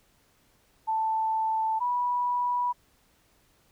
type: tone pair in turn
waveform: sine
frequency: 883 / 978.3 Hz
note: A5 / B5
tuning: +6 / -17 cents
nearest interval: major second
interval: 177 cents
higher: second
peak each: -24 dBFS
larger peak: neither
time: 0.87-1.8 / 1.8-2.73 s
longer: neither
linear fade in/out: 20 ms
effects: pink hiss -65 dBFS RMS until 3.71 s